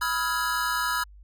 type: chord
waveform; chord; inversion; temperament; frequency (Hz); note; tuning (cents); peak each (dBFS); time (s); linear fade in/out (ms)
square; F half-diminished seventh; second; equal with one note detuned; 987.8 / 1276.5 / 1396.9 / 1661.2; Cb6 / Eb6 / F6 / Ab6; 0 / +44 / 0 / 0; -31; 0.01-1.04; 10
effects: added 50 Hz sine -46 dBFS peak until 1.23 s

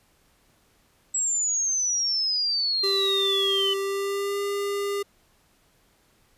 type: exponential sweep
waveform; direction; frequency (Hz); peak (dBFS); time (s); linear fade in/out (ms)
sine; down; 7760 to 2980; -22; 1.14-3.74; 10
type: tone with pitch glide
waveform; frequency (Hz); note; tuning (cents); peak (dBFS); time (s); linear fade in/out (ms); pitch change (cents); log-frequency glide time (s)
square; 392 to 402.8; G4 to G4; 0 to +47; -26; 2.83-5.03; 10; +47; 3.76-4.42
effects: pink hiss -63 dBFS RMS until 6.37 s + resampled to 32000 Hz

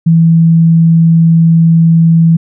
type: tone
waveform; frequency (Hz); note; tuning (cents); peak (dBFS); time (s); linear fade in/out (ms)
sine; 164.81; E3; 0; -3; 0.06-2.37; 10
effects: none

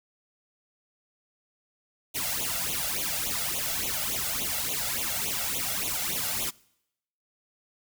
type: noise with flanger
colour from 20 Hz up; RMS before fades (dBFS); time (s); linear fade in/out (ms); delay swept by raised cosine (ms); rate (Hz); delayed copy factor
white; -30; 2.14-6.51; 20; 0.29 to 1.49; 3.5; +1
effects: noise-tail reverb RT60 0.8 s tail -24 dB re dry

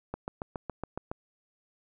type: click train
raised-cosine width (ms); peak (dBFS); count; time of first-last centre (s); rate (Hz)
1; -20; 8; 0.14-1.115; 7.18
effects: none

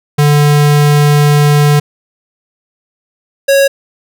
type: tone pair in turn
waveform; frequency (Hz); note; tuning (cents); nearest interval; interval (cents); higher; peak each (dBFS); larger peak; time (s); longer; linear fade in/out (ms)
square; 146.83 / 551.5; D3 / C#5; 0 / -9; octave + major seventh; 2291; second; -6; neither; 0.18-1.8 / 3.48-3.68; first; 10
effects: none

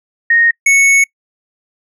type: tone pair in turn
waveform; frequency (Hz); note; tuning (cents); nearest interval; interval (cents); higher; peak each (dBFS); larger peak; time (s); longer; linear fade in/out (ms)
sine / square; 1859 / 2211; A#6 / C#7; -5 / -5; minor third; 300; second; -7; neither; 0.3-0.51 / 0.66-1.04; second; 5
effects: noise-tail reverb RT60 0.1 s tail -26 dB re dry + low-pass 11000 Hz 12 dB/octave

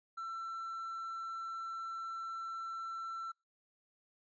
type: tone with hard clipping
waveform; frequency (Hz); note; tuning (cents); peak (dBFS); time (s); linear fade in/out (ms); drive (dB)
sine; 1342; E6; +31; -40; 0.17-3.32; 10; 2
effects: noise-tail reverb RT60 0.2 s tail -26 dB re dry + resampled to 16000 Hz

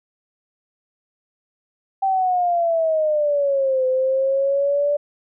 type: exponential two-way sweep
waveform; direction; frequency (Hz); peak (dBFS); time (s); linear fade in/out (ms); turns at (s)
sine; down then up; 781 to 513 to 585; -16; 2.02-4.97; 10; 3.86
effects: none

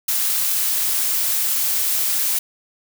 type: noise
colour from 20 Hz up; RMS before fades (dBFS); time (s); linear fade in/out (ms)
blue; -20; 0.08-2.39; 5
effects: none

